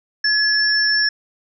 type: tone pair together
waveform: sine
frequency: 1700 / 5397 Hz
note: G#6 / E8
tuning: +40 / +40 cents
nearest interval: octave + minor sixth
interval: 2000 cents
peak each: -17 dBFS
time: 0.24-1.09 s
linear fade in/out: 5 ms
effects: none